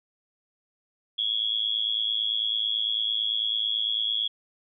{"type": "tone with amplitude modulation", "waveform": "sine", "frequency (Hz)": 3338, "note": "G#7", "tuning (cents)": 8, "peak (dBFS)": -20, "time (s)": [1.18, 4.28], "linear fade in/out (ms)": 10, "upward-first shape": "sine", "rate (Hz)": 109, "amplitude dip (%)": 90, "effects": []}